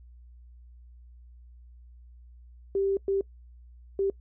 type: tone bursts at uneven times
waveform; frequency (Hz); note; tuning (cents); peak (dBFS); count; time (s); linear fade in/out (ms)
sine; 392; G4; 0; -23; 3; 2.75-2.97 / 3.08-3.21 / 3.99-4.1; 2
effects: noise-tail reverb RT60 0.1 s tail -23 dB re dry + added 60 Hz sine -48 dBFS peak until 4.2 s